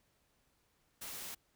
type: noise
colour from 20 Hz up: white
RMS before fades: -45 dBFS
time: 1.01-1.35 s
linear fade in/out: 10 ms
effects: pink hiss -75 dBFS RMS until 1.55 s